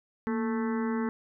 harmonic tone with a mistuned harmonic, 220 Hz, A3, in tune, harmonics 1 / 2 / 4 / 5 / 6 / 7 / 8 / 9, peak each -28 / -34 / -40 / -42 / -44 / -45 / -46 / -47 dBFS, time 0.27-1.09 s, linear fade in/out 0 ms, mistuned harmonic 1, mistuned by +91 cents, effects none

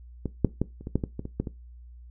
clicks, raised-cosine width 3 ms, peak -16 / -6 / -11 / -29 / -21 / -10 / -15 / -19 / -22 / -13 / -20 dBFS, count 11, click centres 0.257 / 0.447 / 0.616 / 0.81 / 0.871 / 0.956 / 1.038 / 1.194 / 1.254 / 1.4 / 1.472 s, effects noise-tail reverb RT60 0.2 s tail -18 dB re dry + added 60 Hz sine -44 dBFS peak until 2.1 s

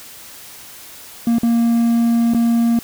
triangle tone with dropouts, 233.1 Hz, A#3, in tune, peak -10 dBFS, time 1.27-2.79 s, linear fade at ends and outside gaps 2 ms, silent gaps 1.385-1.432 / 2.337-2.346 s, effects white hiss -38 dBFS RMS until 2.83 s

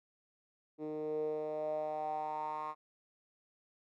10% pulse tone with band-pass filter sweep, 153.4 Hz, D#3, 24 cents flat, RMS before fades -38 dBFS, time 0.78-2.75 s, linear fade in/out 50 ms, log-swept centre 360 to 1100 Hz, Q 6.1, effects none

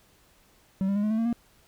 triangle tone with pitch steps, 191.7 / 198.46 / 205.5 / 212.7 / 220.2 / 228 / 236 Hz, G3 / G3 / G#3 / G#3 / A3 / A#3 / A#3, -38 / +22 / -18 / +42 / +2 / -38 / +22 cents, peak -21 dBFS, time 0.81-1.328 s, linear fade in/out 0 ms, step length 74 ms, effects pink hiss -61 dBFS RMS until 1.67 s

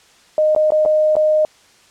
sine tone with dropouts, 616 Hz, D#5, 17 cents flat, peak -11 dBFS, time 0.38-1.45 s, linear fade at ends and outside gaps 1 ms, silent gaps 0.55-0.562 / 0.705-0.72 / 0.852-0.859 / 1.155-1.166 s, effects white hiss -50 dBFS RMS until 1.9 s + low-pass 7000 Hz 12 dB/octave

